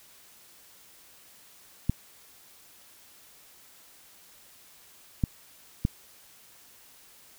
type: clicks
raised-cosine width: 5 ms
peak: -11 dBFS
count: 3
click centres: 1.896 / 5.238 / 5.851 s
effects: white hiss -55 dBFS RMS until 7.38 s